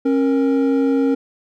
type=tone pair together; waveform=triangle; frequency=271.5 / 468.2 Hz; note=C#4 / A#4; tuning=-36 / +8 cents; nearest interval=major sixth; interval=944 cents; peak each=-13 / -18 dBFS; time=0.05-1.15 s; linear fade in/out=10 ms; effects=none